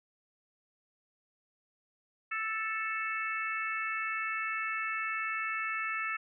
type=harmonic tone; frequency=440.1 Hz; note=A4; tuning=in tune; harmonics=3 / 4 / 5 / 6; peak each=-36 / -37 / -38 / -39 dBFS; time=2.31-6.17 s; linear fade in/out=10 ms; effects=none